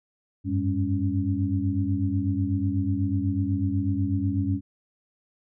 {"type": "tone cluster", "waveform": "sine", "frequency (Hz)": [93.6, 101.7, 200.7, 278.3], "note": ["F#2", "G#2", "G3", "C#4"], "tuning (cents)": [20, -36, 41, 7], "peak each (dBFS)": [-27, -28, -31, -27], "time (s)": [0.44, 4.61], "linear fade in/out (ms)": 50, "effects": []}